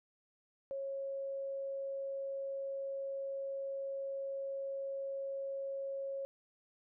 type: tone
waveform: sine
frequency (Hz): 547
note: C#5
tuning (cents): -23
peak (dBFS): -37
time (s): 0.71-6.25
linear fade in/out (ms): 0
effects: none